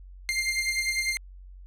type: beating tone pair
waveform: sawtooth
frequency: 2100 / 2110 Hz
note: C7 / C7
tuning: +6 / +14 cents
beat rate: 10 Hz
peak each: -24 / -26 dBFS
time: 0.29-1.17 s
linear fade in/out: 0 ms
effects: added 46 Hz sine -43 dBFS peak until 1.66 s + low-pass 11000 Hz 12 dB/octave